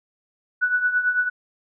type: tone with tremolo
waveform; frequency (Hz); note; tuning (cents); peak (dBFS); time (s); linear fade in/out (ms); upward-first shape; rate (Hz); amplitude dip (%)
sine; 1480; F#6; 0; -15; 0.61-1.3; 20; triangle; 9; 75
effects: none